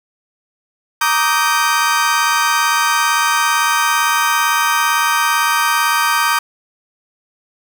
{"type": "chord", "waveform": "35% pulse", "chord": "Eb major seventh", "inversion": "second", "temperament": "just", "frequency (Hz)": [933.4, 1166.7, 1244.5, 1555.6], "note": ["Bb5", "D6", "Eb6", "G6"], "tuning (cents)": [2, -12, 0, -14], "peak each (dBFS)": -17, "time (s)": [1.01, 6.39], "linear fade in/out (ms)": 5, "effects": []}